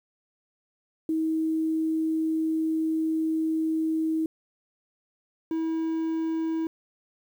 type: tone pair in turn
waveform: sine / triangle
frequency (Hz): 318.9 / 323.5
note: D#4 / E4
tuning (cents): +43 / -32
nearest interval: unison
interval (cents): 25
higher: second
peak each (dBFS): -23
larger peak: neither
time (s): 1.09-4.26 / 5.51-6.67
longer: first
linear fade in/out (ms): 2
effects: 9-bit